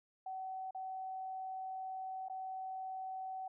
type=tone with dropouts; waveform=sine; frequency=757 Hz; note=F#5; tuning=39 cents sharp; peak=-40 dBFS; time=0.26-3.48 s; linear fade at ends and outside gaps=5 ms; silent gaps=0.709-0.747 / 2.285-2.297 s; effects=none